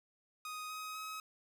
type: tone with pitch steps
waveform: sawtooth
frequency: 1248 / 1261 / 1274.2 Hz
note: D#6 / D#6 / D#6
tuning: +5 / +23 / +41 cents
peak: -38 dBFS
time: 0.45-1.2 s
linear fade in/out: 2 ms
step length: 250 ms
effects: none